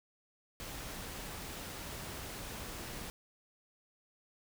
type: noise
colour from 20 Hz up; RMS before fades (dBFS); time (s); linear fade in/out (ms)
pink; -44; 0.6-3.1; 0
effects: none